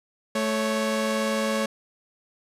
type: tone pair together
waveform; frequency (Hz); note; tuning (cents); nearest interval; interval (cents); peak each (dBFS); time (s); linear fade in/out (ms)
sawtooth; 218.2 / 554.4; A3 / C#5; -14 / 0; octave + major third; 1614; -22; 0.35-1.66; 5
effects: low-pass 11000 Hz 12 dB/octave